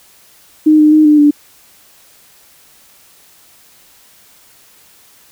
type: tone with pitch steps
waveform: sine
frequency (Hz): 308.1 / 303.6 / 308.5 / 299.9 / 293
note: D#4 / D#4 / D#4 / D4 / D4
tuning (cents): -17 / -42 / -15 / +36 / -4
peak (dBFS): -4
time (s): 0.66-1.31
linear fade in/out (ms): 10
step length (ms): 130
effects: white hiss -46 dBFS RMS until 5.31 s